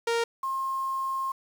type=tone pair in turn; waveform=sawtooth / sine; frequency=464.9 / 1067.4 Hz; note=A#4 / C6; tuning=-5 / +34 cents; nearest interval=octave + major second; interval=1439 cents; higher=second; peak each=-20 / -27 dBFS; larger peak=first; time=0.07-0.24 / 0.43-1.32 s; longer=second; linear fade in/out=5 ms; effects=low-pass 7000 Hz 12 dB/octave + 8-bit